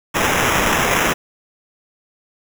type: noise with sample-and-hold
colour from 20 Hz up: blue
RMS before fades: -17 dBFS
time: 0.14-1.14 s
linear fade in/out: 20 ms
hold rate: 4410 Hz
effects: none